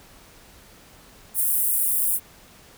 pink high-pass noise, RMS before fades -22 dBFS, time 1.34-2.2 s, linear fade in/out 50 ms, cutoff 9300 Hz, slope 48 dB/octave, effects pink hiss -50 dBFS RMS until 2.77 s

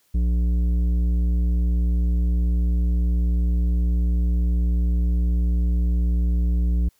sine tone with tanh clipping, 59.3 Hz, A#1, 30 cents sharp, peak -19 dBFS, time 0.14-6.89 s, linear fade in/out 10 ms, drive 10 dB, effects white hiss -64 dBFS RMS until 6.99 s

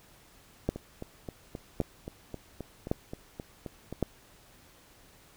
two click trains, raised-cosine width 2 ms, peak -13 / -24 dBFS, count 4 / 13, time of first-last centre 0.69-4.027 / 0.76-3.926 s, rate 0.899 / 3.79 Hz, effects pink hiss -58 dBFS RMS until 5.36 s

